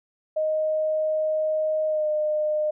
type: tone with pitch glide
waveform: sine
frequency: 622.3 to 608.8 Hz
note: D#5 to D#5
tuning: 0 to -38 cents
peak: -21 dBFS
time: 0.36-2.71 s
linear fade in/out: 10 ms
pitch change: -38 cents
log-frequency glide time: 1.87-2.08 s
effects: none